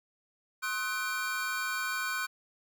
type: tone cluster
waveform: square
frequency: 1064 / 1273 / 1499 / 2376 Hz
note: C6 / D#6 / F#6 / D7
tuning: +29 / +39 / +22 / +20 cents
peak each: -40 / -40 / -34 / -40 dBFS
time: 0.62-2.27 s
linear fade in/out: 20 ms
effects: none